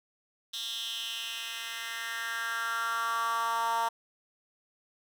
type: tone with high-pass filter sweep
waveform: 10% pulse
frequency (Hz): 229.7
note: A#3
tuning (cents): -25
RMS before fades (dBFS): -33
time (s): 0.53-3.89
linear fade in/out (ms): 10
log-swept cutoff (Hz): 3700 to 870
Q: 4
effects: none